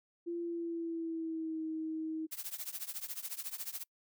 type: tone with pitch glide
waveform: sine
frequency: 342.2 to 317.4 Hz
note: F4 to D#4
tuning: -35 to +35 cents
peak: -35 dBFS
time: 0.26-2.27 s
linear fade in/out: 20 ms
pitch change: -130 cents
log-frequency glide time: 0.4-1.63 s
type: noise with tremolo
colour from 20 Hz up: blue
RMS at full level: -38 dBFS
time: 2.31-3.84 s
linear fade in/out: 20 ms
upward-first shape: triangle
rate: 14 Hz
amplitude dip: 95%
effects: noise-tail reverb RT60 0.1 s tail -26 dB re dry

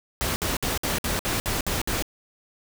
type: noise bursts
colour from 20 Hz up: pink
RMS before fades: -26 dBFS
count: 9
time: 0.21-2.024 s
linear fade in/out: 0 ms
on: 150 ms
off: 58 ms
effects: none

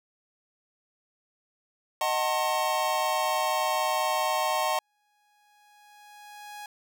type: chord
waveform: square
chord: D# diminished seventh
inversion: none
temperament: just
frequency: 622.3 / 746.7 / 896 / 1075.3 Hz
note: D#5 / F#5 / A5 / C6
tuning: 0 / +16 / +31 / +47 cents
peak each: -31 dBFS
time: 2.01-4.79 s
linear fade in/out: 2 ms
type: tone with exponential growth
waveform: sawtooth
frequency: 830.6 Hz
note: G#5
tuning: in tune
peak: -34 dBFS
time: 4.59-6.66 s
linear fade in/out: 2 ms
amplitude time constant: 450 ms
effects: none

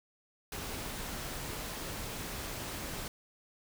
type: noise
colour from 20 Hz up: pink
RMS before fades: -40 dBFS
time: 0.52-3.08 s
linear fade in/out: 2 ms
effects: none

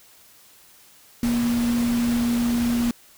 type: tone in noise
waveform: sine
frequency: 237.6 Hz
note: A#3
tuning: 33 cents sharp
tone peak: -19 dBFS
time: 1.23-2.91 s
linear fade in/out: 2 ms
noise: pink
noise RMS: -32 dBFS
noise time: 1.23-2.91 s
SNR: +10 dB
effects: white hiss -52 dBFS RMS until 3.17 s

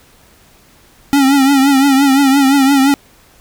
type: tone with vibrato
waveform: square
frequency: 274 Hz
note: C#4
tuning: 20 cents flat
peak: -8 dBFS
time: 1.13-2.94 s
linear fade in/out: 0 ms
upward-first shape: triangle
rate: 5.8 Hz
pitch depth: 81 cents each way
effects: pink hiss -47 dBFS RMS until 3.4 s

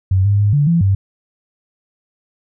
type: tone with pitch steps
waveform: sine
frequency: 94.7 / 101.2 / 102.9 / 144.9 / 168.5 / 97.6 Hz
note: F#2 / G#2 / G#2 / D3 / E3 / G2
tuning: +41 / -44 / -16 / -23 / +38 / -7 cents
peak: -10 dBFS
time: 0.11-0.95 s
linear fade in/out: 5 ms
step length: 140 ms
effects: none

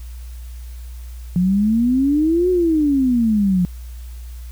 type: exponential two-way sweep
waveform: sine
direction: up then down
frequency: 174.7 to 370 to 174.7 Hz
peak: -13 dBFS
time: 1.36-3.65 s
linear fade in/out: 0 ms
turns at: 2.5 s
effects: added 60 Hz sine -30 dBFS peak until 4.51 s + white hiss -49 dBFS RMS until 4.51 s

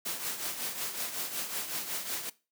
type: noise with tremolo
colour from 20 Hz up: white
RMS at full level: -33 dBFS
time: 0.05-2.3 s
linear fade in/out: 10 ms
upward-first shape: triangle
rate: 5.4 Hz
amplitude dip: 65%
effects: noise-tail reverb RT60 0.3 s tail -20 dB re dry + high-pass 150 Hz 12 dB/octave

